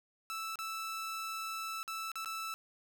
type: tone with dropouts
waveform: sawtooth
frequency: 1318.5 Hz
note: E6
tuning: in tune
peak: -34 dBFS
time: 0.3-2.54 s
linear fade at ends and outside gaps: 0 ms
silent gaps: 0.556-0.589 / 1.83-1.878 / 2.117-2.156 / 2.247-2.258 s
effects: none